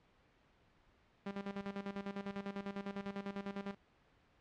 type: tone with tremolo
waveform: sawtooth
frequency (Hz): 198.6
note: G3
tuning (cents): +23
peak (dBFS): -35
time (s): 1.26-3.75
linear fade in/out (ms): 5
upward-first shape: square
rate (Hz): 10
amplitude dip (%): 75
effects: pink hiss -70 dBFS RMS until 4.4 s + low-pass 3000 Hz 12 dB/octave